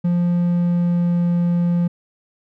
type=tone with pitch glide; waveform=triangle; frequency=174.6 to 173.49 Hz; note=F3 to F3; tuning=0 to -11 cents; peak=-13 dBFS; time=0.04-1.88 s; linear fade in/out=10 ms; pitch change=-11 cents; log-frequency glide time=0.38-1.28 s; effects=none